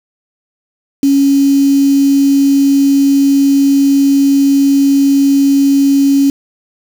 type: tone with quantisation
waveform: sine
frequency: 277.2 Hz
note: C#4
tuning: in tune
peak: -6 dBFS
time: 1.03-6.3 s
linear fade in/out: 2 ms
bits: 4
effects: none